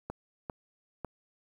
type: clicks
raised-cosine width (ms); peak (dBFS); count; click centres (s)
1; -22; 3; 0.1 / 0.498 / 1.047
effects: 9-bit